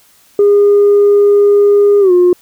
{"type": "tone with pitch glide", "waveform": "sine", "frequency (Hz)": [407.6, 356.9], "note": ["G#4", "F4"], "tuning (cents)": [-32, 38], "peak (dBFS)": -3, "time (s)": [0.39, 2.33], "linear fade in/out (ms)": 2, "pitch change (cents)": -230, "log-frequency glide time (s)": [2, 2.12], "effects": ["tanh soft clip ceiling -2 dBFS", "white hiss -48 dBFS RMS until 2.41 s"]}